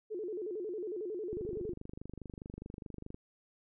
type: tone with vibrato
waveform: sine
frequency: 392 Hz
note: G4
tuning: in tune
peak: -36 dBFS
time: 0.1-1.74 s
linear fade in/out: 20 ms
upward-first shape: square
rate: 11 Hz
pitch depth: 170 cents each way
type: click train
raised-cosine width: 3 ms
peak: -31 dBFS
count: 46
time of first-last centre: 1.33-3.145 s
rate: 24.8 Hz
effects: none